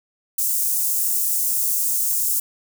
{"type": "high-pass noise", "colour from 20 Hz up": "white", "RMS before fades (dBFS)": -21, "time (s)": [0.38, 2.4], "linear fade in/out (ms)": 5, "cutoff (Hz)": 7100, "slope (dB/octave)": 24, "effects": []}